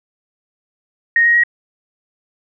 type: tone with pitch steps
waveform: sine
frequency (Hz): 1863 / 1880.3 / 1897.8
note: A#6 / A#6 / A#6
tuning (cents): -2 / +14 / +31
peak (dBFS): -9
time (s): 1.16-1.436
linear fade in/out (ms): 2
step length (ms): 92
effects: none